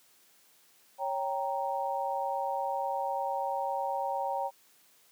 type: chord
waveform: sine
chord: G diminished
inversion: second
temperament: equal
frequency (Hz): 554.4 / 784 / 932.3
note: Db5 / G5 / Bb5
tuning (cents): 0 / 0 / 0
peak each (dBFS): -35 / -33 / -34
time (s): 0.98-4.51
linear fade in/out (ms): 50
effects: white hiss -63 dBFS RMS until 5.11 s + high-pass 150 Hz 12 dB/octave